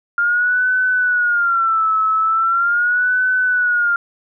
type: tone with vibrato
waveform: sine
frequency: 1399 Hz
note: F6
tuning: 3 cents sharp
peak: -13 dBFS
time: 0.18-3.96 s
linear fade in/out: 2 ms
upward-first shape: sine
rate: 0.4 Hz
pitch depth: 130 cents each way
effects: none